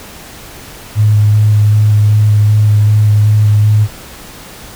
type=tone with vibrato; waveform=sine; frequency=105.6 Hz; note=G#2; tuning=29 cents sharp; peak=-5 dBFS; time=0.95-3.88 s; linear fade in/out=50 ms; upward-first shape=square; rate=2.6 Hz; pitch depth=11 cents each way; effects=pink hiss -32 dBFS RMS until 4.75 s